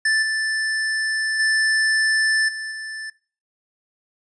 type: tone with level steps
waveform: square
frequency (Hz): 1760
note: A6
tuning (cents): 0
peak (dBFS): -17 / -21 / -17 / -28 / -30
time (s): 0.05-3.1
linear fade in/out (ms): 5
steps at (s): 0.22 / 1.39 / 2.48 / 2.71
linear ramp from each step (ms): 10
effects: noise-tail reverb RT60 0.4 s tail -22 dB re dry + resampled to 22050 Hz